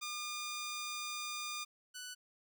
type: tone pair in turn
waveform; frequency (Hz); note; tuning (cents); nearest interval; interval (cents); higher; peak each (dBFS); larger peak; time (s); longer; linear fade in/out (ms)
10% pulse; 1209 / 1487.4; D6 / F#6; +50 / +9; major third; 359; second; -31 / -36; first; 0.01-1.65 / 1.94-2.15; first; 20
effects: none